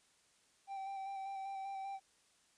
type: tone with vibrato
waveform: triangle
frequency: 780 Hz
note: G5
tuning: 9 cents flat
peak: -39 dBFS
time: 0.67-2 s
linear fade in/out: 50 ms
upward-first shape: square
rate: 5.1 Hz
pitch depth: 16 cents each way
effects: white hiss -71 dBFS RMS until 2.57 s + resampled to 22050 Hz